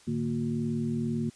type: tone cluster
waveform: sine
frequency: 108.8 / 149 / 231 / 361.5 Hz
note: A2 / D3 / A#3 / F#4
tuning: -19 / +25 / -16 / -40 cents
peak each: -37 / -33 / -29 / -38 dBFS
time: 0.07-1.3 s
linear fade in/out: 10 ms
effects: white hiss -57 dBFS RMS until 1.35 s + resampled to 22050 Hz